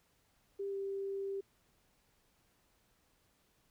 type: tone with pitch glide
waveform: sine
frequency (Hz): 396.9 to 392.8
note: G4 to G4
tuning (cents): +22 to +4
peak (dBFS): -36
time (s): 0.59-1.41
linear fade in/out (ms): 10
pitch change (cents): -18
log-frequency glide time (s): 0.69-0.75
effects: pink hiss -73 dBFS RMS until 3.7 s